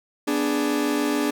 40% pulse chord, G# diminished, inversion first, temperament equal, 246.9 / 293.7 / 415.3 Hz, B3 / D4 / G#4, 0 / 0 / 0 cents, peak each -27 / -22 / -27 dBFS, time 0.27-1.31 s, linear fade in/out 10 ms, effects none

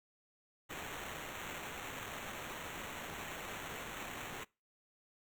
violet noise with sample-and-hold, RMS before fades -45 dBFS, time 0.69-4.45 s, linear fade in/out 20 ms, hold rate 4900 Hz, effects noise-tail reverb RT60 0.3 s tail -25 dB re dry

